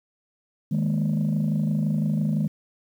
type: chord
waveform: sine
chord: D# suspended fourth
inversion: none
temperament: just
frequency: 155.56 / 207.4 / 233.3 Hz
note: D#3 / G#3 / A#3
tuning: 0 / -2 / +2 cents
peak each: -22 / -23 / -28 dBFS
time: 0.71-2.48 s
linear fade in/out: 10 ms
effects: tanh soft clip ceiling -17 dBFS + 9-bit